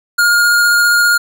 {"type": "tone with vibrato", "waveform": "square", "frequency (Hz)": 1421, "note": "F6", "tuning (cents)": 30, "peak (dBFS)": -9, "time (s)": [0.18, 1.18], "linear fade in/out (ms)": 10, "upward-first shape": "sine", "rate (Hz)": 15, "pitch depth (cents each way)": 11, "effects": []}